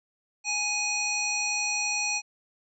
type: harmonic tone with a mistuned harmonic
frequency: 830.6 Hz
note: G#5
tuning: in tune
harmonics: 1 / 3 / 5 / 7 / 9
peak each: -36 / -29 / -33 / -31 / -37 dBFS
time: 0.44-2.22 s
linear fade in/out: 50 ms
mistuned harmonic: 5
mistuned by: +64 cents
effects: none